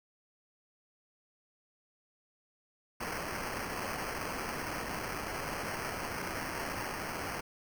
blue noise with sample-and-hold, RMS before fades -38 dBFS, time 3-7.41 s, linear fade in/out 10 ms, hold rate 3675 Hz, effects none

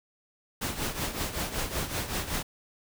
pink noise with tremolo, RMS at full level -29 dBFS, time 0.61-2.43 s, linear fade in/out 10 ms, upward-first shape triangle, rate 5.3 Hz, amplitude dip 75%, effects none

